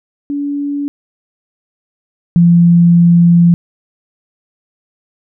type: tone pair in turn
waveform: sine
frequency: 285.9 / 171.63 Hz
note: D4 / F3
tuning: -46 / -30 cents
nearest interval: major sixth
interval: 884 cents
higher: first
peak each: -15 / -4 dBFS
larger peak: second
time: 0.3-0.88 / 2.36-3.54 s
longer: second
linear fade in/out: 0 ms
effects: none